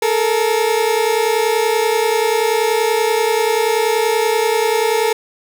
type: tone pair together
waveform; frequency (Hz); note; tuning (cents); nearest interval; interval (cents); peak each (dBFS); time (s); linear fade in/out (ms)
30% pulse; 431.3 / 461.7; A4 / A#4; -35 / -17; minor second; 118; -14; 0.02-5.13; 5
effects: none